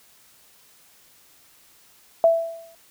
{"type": "tone with exponential decay", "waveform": "sine", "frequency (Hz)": 663, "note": "E5", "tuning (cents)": 10, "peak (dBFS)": -10, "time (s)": [2.24, 2.75], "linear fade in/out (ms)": 1, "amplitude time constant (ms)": 110, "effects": ["white hiss -55 dBFS RMS until 2.9 s"]}